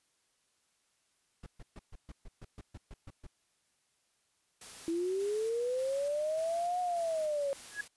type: noise bursts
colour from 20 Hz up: brown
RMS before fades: -46 dBFS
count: 12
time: 1.43-3.268 s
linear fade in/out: 5 ms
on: 34 ms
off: 130 ms
type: noise with tremolo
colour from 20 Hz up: white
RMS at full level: -49 dBFS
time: 4.61-7.88 s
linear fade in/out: 5 ms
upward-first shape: square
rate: 1.7 Hz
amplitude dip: 30%
type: linear two-way sweep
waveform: sine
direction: up then down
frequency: 326.1 to 728 to 547 Hz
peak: -30 dBFS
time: 4.88-7.53 s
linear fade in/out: 0 ms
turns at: 6.8 s
type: tone with exponential growth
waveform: sine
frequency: 1672 Hz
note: G#6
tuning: 11 cents sharp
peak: -30 dBFS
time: 7.69-7.81 s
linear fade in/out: 5 ms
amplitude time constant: 26 ms
effects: white hiss -75 dBFS RMS until 7.96 s + resampled to 24000 Hz